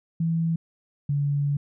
sine tone pair in turn, 164.81 / 143.11 Hz, E3 / D3, 0 / -44 cents, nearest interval major second, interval 244 cents, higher first, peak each -21 dBFS, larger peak neither, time 0.2-0.56 / 1.09-1.57 s, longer second, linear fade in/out 5 ms, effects none

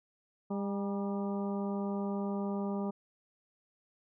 harmonic tone with a mistuned harmonic, 200.2 Hz, G3, 37 cents sharp, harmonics 1 / 2 / 3 / 4 / 5 / 6, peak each -33 / -39 / -43 / -45 / -47 / -49 dBFS, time 0.5-2.91 s, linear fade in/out 10 ms, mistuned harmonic 5, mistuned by -65 cents, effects none

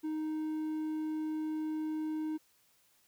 triangle tone, 311.1 Hz, D#4, in tune, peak -31 dBFS, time 0.03-2.38 s, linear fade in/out 20 ms, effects white hiss -69 dBFS RMS until 3.07 s

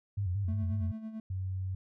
sine tone with vibrato, 94.9 Hz, F#2, 44 cents sharp, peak -29 dBFS, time 0.17-0.92 s, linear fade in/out 10 ms, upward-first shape square, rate 5.5 Hz, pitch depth 100 cents each way
triangle tone with tremolo, 220 Hz, A3, in tune, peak -34 dBFS, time 0.48-1.2 s, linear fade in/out 2 ms, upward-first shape sine, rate 9 Hz, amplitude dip 60%
sine tone, 94 Hz, F#2, 28 cents sharp, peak -32 dBFS, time 1.3-1.75 s, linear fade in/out 5 ms
effects none

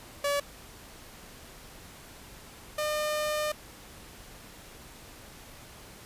sawtooth tone pair in turn, 571 / 605 Hz, D5 / D#5, -49 / -49 cents, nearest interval minor second, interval 100 cents, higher second, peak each -22 / -24 dBFS, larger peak first, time 0.24-0.4 / 2.78-3.52 s, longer second, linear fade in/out 5 ms, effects pink hiss -49 dBFS RMS until 6.05 s + resampled to 32000 Hz

